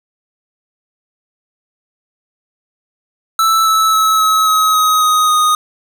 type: tone with pitch steps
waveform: square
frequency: 1318.5 / 1307.1 / 1295.8 / 1284.7 / 1273.6 / 1262.6 / 1251.7 / 1240.9 Hz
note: E6 / E6 / E6 / E6 / D#6 / D#6 / D#6 / D#6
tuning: 0 / -15 / -30 / -45 / +40 / +25 / +10 / -5 cents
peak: -10 dBFS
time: 3.39-5.55 s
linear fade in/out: 2 ms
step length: 270 ms
effects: none